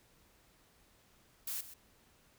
blue noise with echo, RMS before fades -39 dBFS, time 1.47-1.61 s, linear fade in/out 5 ms, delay 130 ms, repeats 1, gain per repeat -13 dB, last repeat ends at 1.74 s, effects pink hiss -67 dBFS RMS until 2.38 s

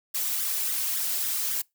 blue noise with flanger, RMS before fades -28 dBFS, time 0.14-1.62 s, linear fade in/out 10 ms, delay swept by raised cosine 0.56 to 3.36 ms, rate 3.6 Hz, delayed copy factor +0.75, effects noise-tail reverb RT60 0.2 s tail -25 dB re dry

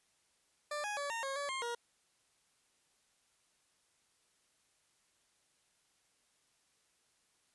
20% pulse tone with pitch steps, 592 / 831 / 571 / 918 / 543 / 570 / 1063 / 474 Hz, D5 / G#5 / D5 / A#5 / C#5 / C#5 / C6 / A#4, +14 / +1 / -49 / -27 / -36 / +48 / +27 / +29 cents, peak -32 dBFS, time 0.71-1.75 s, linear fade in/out 5 ms, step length 130 ms, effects white hiss -74 dBFS RMS until 7.54 s + resampled to 24000 Hz

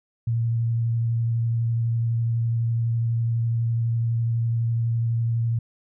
sine tone with vibrato, 115.8 Hz, A#2, 11 cents flat, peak -20 dBFS, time 0.27-5.59 s, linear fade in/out 5 ms, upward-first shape triangle, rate 12 Hz, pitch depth 17 cents each way, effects none

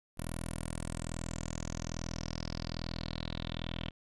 10% pulse tone with low-pass filter sweep, 41.2 Hz, E1, in tune, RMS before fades -39 dBFS, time 0.17-3.91 s, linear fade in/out 20 ms, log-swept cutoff 11000 to 3200 Hz, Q 6.1, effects none

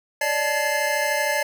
square tone cluster, 572 / 605 / 873 / 1705 / 2090 Hz, D5 / D#5 / A5 / G#6 / C7, -46 / -49 / -14 / +45 / -2 cents, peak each -28 dBFS, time 0.21-1.43 s, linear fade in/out 5 ms, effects none

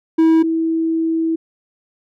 triangle / sine tone pair in turn, 323.4 / 325.6 Hz, E4 / E4, -33 / -21 cents, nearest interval unison, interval 12 cents, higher second, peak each -7 / -15 dBFS, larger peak first, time 0.18-0.43 / 0.43-1.36 s, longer second, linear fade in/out 10 ms, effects none

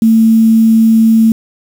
sine tone with quantisation, 224 Hz, A3, 31 cents sharp, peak -4 dBFS, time 0.02-1.32 s, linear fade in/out 2 ms, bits 5, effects none

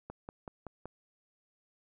click train, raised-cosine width 1 ms, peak -28 dBFS, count 5, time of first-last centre 0.1-0.856 s, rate 5.29 Hz, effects none

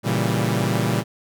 sawtooth chord, A# diminished seventh, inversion none, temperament equal, 116.54 / 138.59 / 164.81 / 196 Hz, A#2 / C#3 / E3 / G3, 0 / 0 / 0 / 0 cents, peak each -19 / -22 / -22 / -21 dBFS, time 0.03-1.04 s, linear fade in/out 50 ms, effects none

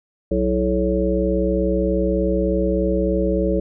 harmonic tone with a mistuned harmonic, 61.74 Hz, B1, in tune, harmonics 1 / 3 / 5 / 7 / 9, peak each -23 / -23 / -23 / -23 / -23 dBFS, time 0.31-3.6 s, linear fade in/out 5 ms, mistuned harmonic 5, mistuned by +110 cents, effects none

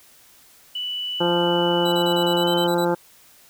sine tone with pitch glide, 2968 to 3059 Hz, F#7 to G7, +5 to -43 cents, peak -25 dBFS, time 0.75-2.67 s, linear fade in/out 5 ms, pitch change +52 cents, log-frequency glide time 2.4-2.5 s
harmonic tone, 173.4 Hz, F3, 12 cents flat, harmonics 1 / 2 / 3 / 4 / 5 / 6 / 7 / 8 / 9, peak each -26 / -22 / -23 / -34 / -25 / -37 / -36 / -34 / -37 dBFS, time 1.2-2.95 s, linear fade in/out 10 ms
sawtooth tone bursts, 3951 Hz, B7, in tune, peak -27 dBFS, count 10, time 1.85-2.851 s, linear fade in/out 10 ms, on 74 ms, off 29 ms
effects white hiss -52 dBFS RMS until 3.49 s

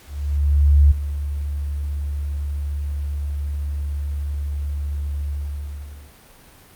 sine tone with ADSR envelope, 72.1 Hz, D2, 31 cents flat, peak -8 dBFS, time 0.06-6.16 s, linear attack 850 ms, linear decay 13 ms, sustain -14 dB, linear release 860 ms, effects pink hiss -48 dBFS RMS until 6.75 s + Opus 48 kbps

